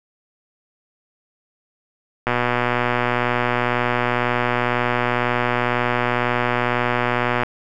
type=click train; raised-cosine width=0.5 ms; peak=-4 dBFS; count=631; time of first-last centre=2.27-7.434 s; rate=122 Hz; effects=none